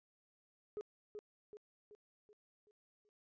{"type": "tone with echo", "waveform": "sine", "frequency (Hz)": 418.7, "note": "G#4", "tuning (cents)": 14, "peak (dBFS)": -38, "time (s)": [0.77, 0.81], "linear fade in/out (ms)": 0, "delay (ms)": 380, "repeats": 6, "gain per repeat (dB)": -6, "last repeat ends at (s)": 3.09, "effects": ["tanh soft clip ceiling -38 dBFS", "resampled to 16000 Hz"]}